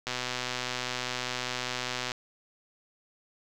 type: click train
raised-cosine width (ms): 0.2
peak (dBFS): -14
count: 257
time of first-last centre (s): 0.07-2.118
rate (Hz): 125
effects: none